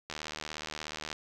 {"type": "click train", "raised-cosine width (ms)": 0.2, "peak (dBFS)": -20, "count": 80, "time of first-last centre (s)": [0.1, 1.129], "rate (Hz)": 76.8, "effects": []}